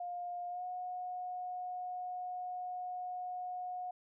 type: tone with pitch glide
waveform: sine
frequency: 708 to 726.2 Hz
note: F5 to F#5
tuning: +23 to -33 cents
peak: -38 dBFS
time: 0-3.91 s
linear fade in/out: 5 ms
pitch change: +44 cents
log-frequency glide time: 0.49-0.64 s
effects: none